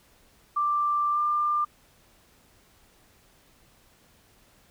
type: tone with pitch glide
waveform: sine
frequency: 1179 to 1194.1 Hz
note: D6 to D6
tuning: +6 to +28 cents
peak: -22 dBFS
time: 0.56-1.65 s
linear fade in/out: 10 ms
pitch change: +22 cents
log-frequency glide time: 1.12-1.19 s
effects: pink hiss -60 dBFS RMS until 4.7 s